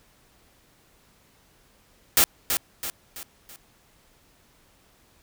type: noise with echo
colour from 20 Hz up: white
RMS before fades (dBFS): -17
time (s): 2.17-2.24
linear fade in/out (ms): 0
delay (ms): 330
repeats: 4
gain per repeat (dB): -7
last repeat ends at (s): 3.56
effects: pink hiss -60 dBFS RMS until 5.22 s